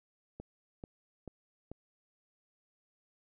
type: click train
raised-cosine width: 2 ms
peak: -30 dBFS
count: 4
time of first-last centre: 0.4-1.716 s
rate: 2.28 Hz
effects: none